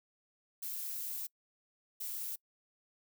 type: noise bursts at uneven times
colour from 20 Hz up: violet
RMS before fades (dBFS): -40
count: 2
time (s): 0.62-1.27 / 2-2.36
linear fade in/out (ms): 10
effects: noise-tail reverb RT60 0.1 s tail -25 dB re dry